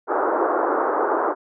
pink band-pass noise, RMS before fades -21 dBFS, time 0.07-1.35 s, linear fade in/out 50 ms, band 320 to 1400 Hz, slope 48 dB/octave, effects none

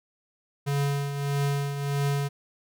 square tone with tremolo, 141.5 Hz, C#3, 36 cents sharp, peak -23 dBFS, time 0.66-2.29 s, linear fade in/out 20 ms, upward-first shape triangle, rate 1.6 Hz, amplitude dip 60%, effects none

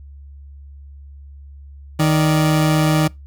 30% pulse tone pair together, 155.7 / 586.9 Hz, D#3 / D5, +2 / -1 cents, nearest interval octave + major seventh, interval 2297 cents, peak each -11 / -21 dBFS, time 1.99-3.08 s, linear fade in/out 10 ms, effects noise-tail reverb RT60 0.2 s tail -24 dB re dry + added 70 Hz sine -36 dBFS peak until 3.26 s

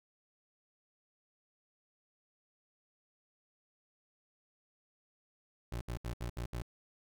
25% pulse tone bursts, 59.1 Hz, A#1, 24 cents sharp, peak -33 dBFS, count 6, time 5.72-6.621 s, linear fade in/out 5 ms, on 91 ms, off 71 ms, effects none

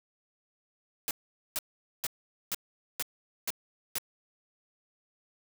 white noise bursts, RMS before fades -32 dBFS, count 7, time 1.08-3.983 s, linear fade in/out 0 ms, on 29 ms, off 450 ms, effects none

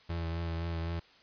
35% pulse tone with vibrato, 83.4 Hz, E2, 21 cents sharp, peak -31 dBFS, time 0.09-1 s, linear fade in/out 10 ms, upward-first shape triangle, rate 3.9 Hz, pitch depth 29 cents each way, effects white hiss -60 dBFS RMS until 1.22 s + resampled to 11025 Hz

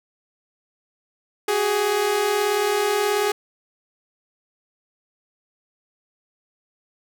sawtooth tone pair together, 377 / 415.5 Hz, F#4 / G#4, +32 / +1 cents, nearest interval major second, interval 169 cents, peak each -22 / -16 dBFS, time 1.48-3.32 s, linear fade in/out 5 ms, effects none

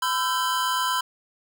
square tone cluster, 1008 / 1337 / 1566 / 3132 Hz, B5 / E6 / G6 / G7, +35 / +24 / -2 / -2 cents, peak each -25 / -30 / -32 / -33 dBFS, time 0.02-1.01 s, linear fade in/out 5 ms, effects none

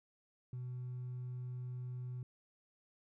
triangle tone with hard clipping, 125 Hz, B2, 21 cents sharp, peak -40 dBFS, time 0.53-2.23 s, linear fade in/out 2 ms, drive 2 dB, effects none

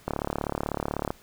click train, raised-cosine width 1 ms, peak -13 dBFS, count 38, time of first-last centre 0.08-1.105 s, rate 36.1 Hz, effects pink hiss -55 dBFS RMS until 1.22 s

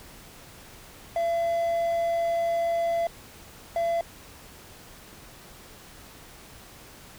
triangle tone bursts at uneven times, 676 Hz, E5, 43 cents sharp, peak -21 dBFS, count 2, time 1.16-3.07 / 3.76-4.01 s, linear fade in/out 2 ms, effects pink hiss -48 dBFS RMS until 7.18 s

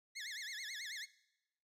20% pulse tone with vibrato, 1913 Hz, A#6, 44 cents sharp, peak -38 dBFS, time 0.15-1.06 s, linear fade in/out 20 ms, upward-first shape sine, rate 9.2 Hz, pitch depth 230 cents each way, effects noise-tail reverb RT60 0.9 s tail -19 dB re dry + low-pass 10000 Hz 12 dB/octave

